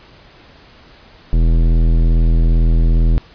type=tone with tanh clipping; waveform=sine; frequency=41.2 Hz; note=E1; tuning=in tune; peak=-11 dBFS; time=1.33-3.18 s; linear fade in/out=0 ms; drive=16 dB; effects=pink hiss -44 dBFS RMS until 3.34 s + resampled to 11025 Hz